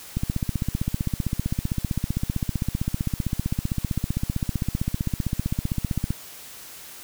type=click train; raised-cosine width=5 ms; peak=-11 dBFS; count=93; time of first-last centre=0.17-6.105 s; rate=15.5 Hz; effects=white hiss -42 dBFS RMS until 7.03 s